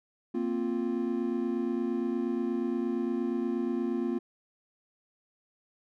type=chord; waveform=triangle; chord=Bb suspended second; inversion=none; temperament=equal; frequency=233.1 / 261.6 / 349.2 Hz; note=Bb3 / C4 / F4; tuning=0 / 0 / 0 cents; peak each=-30 / -31 / -30 dBFS; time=0.34-4.19 s; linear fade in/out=10 ms; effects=none